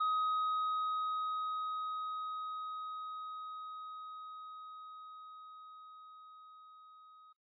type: tone with level ramp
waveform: triangle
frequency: 1260 Hz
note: D#6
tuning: 21 cents sharp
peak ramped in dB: -28 to -55 dBFS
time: 0-7.33 s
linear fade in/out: 10 ms
effects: noise-tail reverb RT60 0.1 s tail -17 dB re dry + resampled to 11025 Hz